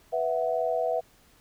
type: chord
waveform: sine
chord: B suspended fourth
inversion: none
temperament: just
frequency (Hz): 493.9 / 658.5 / 740.8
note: B4 / E5 / F#5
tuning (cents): 0 / -2 / +2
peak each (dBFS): -29 / -27 / -31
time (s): 0.12-1.01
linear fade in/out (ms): 20
effects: pink hiss -60 dBFS RMS until 1.4 s